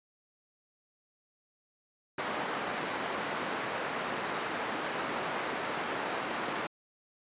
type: band-pass noise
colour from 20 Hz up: white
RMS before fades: -35 dBFS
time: 2.18-6.67 s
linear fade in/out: 5 ms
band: 210 to 1500 Hz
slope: 12 dB/octave
effects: resampled to 8000 Hz